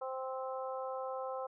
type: harmonic tone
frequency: 261.6 Hz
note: C4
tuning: in tune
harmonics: 2 / 3 / 4 / 5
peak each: -39 / -43 / -45 / -47 dBFS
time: 0.01-1.47 s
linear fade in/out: 10 ms
effects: none